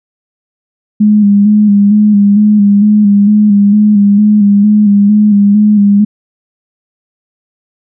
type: tone with vibrato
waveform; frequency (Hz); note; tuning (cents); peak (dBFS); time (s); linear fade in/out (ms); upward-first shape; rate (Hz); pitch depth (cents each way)
sine; 206.3; G#3; -11; -3; 1-6.05; 10; square; 2.2; 35
effects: none